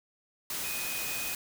sine tone in noise, 2496 Hz, D#7, 5 cents sharp, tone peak -38 dBFS, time 0.64-1.34 s, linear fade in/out 2 ms, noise white, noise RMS -35 dBFS, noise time 0.5-1.35 s, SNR -6 dB, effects none

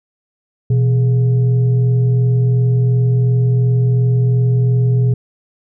sine tone with frequency modulation, 123.6 Hz, B2, 2 cents sharp, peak -10 dBFS, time 0.7-5.14 s, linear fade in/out 5 ms, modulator 290 Hz, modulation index 0.34, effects none

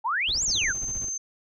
sine exponential two-way sweep, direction up then down, 826 to 7620 to 1349 Hz, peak -23 dBFS, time 0.04-0.73 s, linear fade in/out 20 ms, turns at 0.44 s
brown noise with tremolo, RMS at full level -38 dBFS, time 0.28-1.09 s, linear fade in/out 5 ms, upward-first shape square, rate 15 Hz, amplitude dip 65%
sine tone, 6272 Hz, G8, in tune, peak -28 dBFS, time 0.48-1.18 s, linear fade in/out 10 ms
effects none

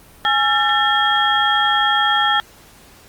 sine tone cluster, 832 / 1351 / 1783 / 3270 Hz, G#5 / E6 / A6 / G#7, +3 / +42 / +22 / -28 cents, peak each -19 dBFS, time 0.25-2.4 s, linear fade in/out 0 ms, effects pink hiss -46 dBFS RMS until 3.08 s + Opus 32 kbps

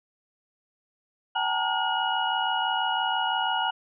sine tone cluster, 764 / 867 / 933 / 1430 / 2905 Hz, G5 / A5 / A#5 / F6 / F#7, -45 / -26 / +1 / +41 / -32 cents, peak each -30 dBFS, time 1.35-3.71 s, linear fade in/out 10 ms, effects none

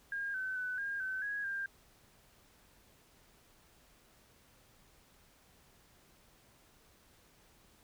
sine tone with pitch steps, 1618 / 1525 / 1501 / 1615 / 1529 / 1657 / 1594 Hz, G#6 / G6 / F#6 / G#6 / G6 / G#6 / G6, -46 / -48 / +24 / -49 / -44 / -4 / +28 cents, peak -35 dBFS, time 0.12-1.66 s, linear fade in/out 2 ms, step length 220 ms, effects pink hiss -65 dBFS RMS until 7.83 s

